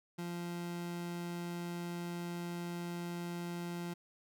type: tone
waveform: 30% pulse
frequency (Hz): 173.3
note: F3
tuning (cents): -13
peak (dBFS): -36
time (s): 0.18-3.94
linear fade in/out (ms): 10
effects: none